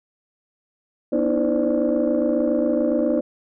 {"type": "tone cluster", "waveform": "sine", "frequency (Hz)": [243.9, 298.4, 325.6, 516, 586], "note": ["B3", "D4", "E4", "C5", "D5"], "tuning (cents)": [-21, 28, -21, -24, -4], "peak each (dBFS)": -23, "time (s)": [1.12, 3.21], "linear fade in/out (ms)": 10, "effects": ["tanh soft clip ceiling -11 dBFS"]}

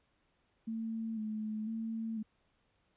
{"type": "tone with vibrato", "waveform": "sine", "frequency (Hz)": 220, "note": "A3", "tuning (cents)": 0, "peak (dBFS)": -35, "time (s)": [0.67, 2.23], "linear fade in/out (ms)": 10, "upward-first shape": "square", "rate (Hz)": 1, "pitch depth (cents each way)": 35, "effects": ["pink hiss -75 dBFS RMS until 2.96 s", "resampled to 8000 Hz"]}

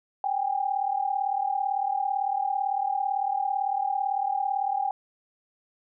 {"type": "tone pair together", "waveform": "sine", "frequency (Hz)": [775.1, 813], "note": ["G5", "G#5"], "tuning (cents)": [-20, -37], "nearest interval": "minor second", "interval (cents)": 83, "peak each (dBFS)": -27, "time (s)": [0.24, 4.91], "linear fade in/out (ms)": 2, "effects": []}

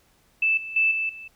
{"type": "tone with level steps", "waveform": "sine", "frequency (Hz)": 2637, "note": "E7", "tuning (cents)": 0, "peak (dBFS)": [-18, -32, -17, -23, -37], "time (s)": [0.42, 1.28], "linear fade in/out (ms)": 5, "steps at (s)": [0.57, 0.76, 0.91, 1.09], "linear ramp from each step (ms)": 5, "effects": ["pink hiss -62 dBFS RMS until 1.35 s"]}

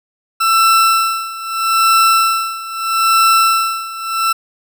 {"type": "tone with tremolo", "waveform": "40% pulse", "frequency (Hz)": 1335, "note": "E6", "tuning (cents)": 22, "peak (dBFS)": -7, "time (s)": [0.4, 4.33], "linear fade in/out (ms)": 10, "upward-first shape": "sine", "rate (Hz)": 0.78, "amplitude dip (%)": 85, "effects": []}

